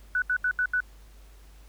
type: tone bursts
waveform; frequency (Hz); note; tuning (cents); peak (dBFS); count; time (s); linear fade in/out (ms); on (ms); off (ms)
sine; 1486; F#6; +7; -22; 5; 0.15-0.804; 2; 70; 76
effects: added 50 Hz sine -48 dBFS peak until 1.68 s + pink hiss -59 dBFS RMS until 1.68 s